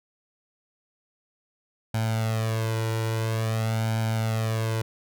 sawtooth tone with flanger, 111.6 Hz, A2, 25 cents sharp, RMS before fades -26 dBFS, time 1.94-4.82 s, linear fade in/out 5 ms, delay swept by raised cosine 1.3 to 2.1 ms, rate 0.49 Hz, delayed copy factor +0.8, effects none

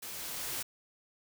white noise with level ramp, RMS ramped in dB -43 to -36 dBFS, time 0.02-0.63 s, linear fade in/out 10 ms, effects none

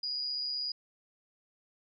sine tone with amplitude modulation, 4895 Hz, D#8, 29 cents flat, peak -30 dBFS, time 0.03-0.72 s, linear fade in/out 5 ms, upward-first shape sine, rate 136 Hz, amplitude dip 45%, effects none

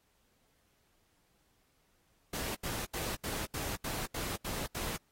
pink noise bursts, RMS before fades -38 dBFS, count 9, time 2.33-4.966 s, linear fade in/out 5 ms, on 220 ms, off 82 ms, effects pink hiss -73 dBFS RMS until 5.11 s + AAC 48 kbps

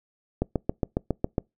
click train, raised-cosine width 2 ms, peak -10 dBFS, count 8, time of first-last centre 0.42-1.382 s, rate 7.28 Hz, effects noise-tail reverb RT60 0.2 s tail -26 dB re dry

